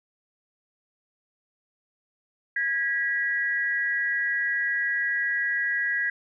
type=tone pair together; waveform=sine; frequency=1645.5 / 1940 Hz; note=G#6 / B6; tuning=-16 / -31 cents; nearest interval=minor third; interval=285 cents; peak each=-26 dBFS; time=2.56-6.1 s; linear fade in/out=5 ms; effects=none